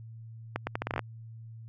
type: accelerating click train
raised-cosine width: 0.5 ms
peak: -15 dBFS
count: 10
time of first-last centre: 0.56-0.993 s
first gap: 110 ms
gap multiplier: 0.77
effects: added 113 Hz sine -43 dBFS peak until 1.68 s